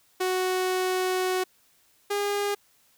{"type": "tone pair in turn", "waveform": "sawtooth", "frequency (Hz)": [370, 407.1], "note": ["F#4", "G#4"], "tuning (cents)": [0, -35], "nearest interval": "major second", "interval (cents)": 165, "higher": "second", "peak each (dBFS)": [-20, -21], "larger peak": "first", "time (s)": [[0.2, 1.44], [2.1, 2.55]], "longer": "first", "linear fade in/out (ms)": 10, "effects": ["white hiss -63 dBFS RMS until 2.97 s"]}